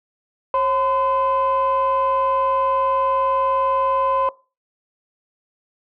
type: tone pair together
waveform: sine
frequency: 540.3 / 1020 Hz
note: C#5 / C6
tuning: -44 / -44 cents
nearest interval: major seventh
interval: 1100 cents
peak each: -18 / -16 dBFS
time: 0.54-4.29 s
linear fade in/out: 2 ms
effects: noise-tail reverb RT60 0.3 s tail -21 dB re dry + tanh soft clip ceiling -12 dBFS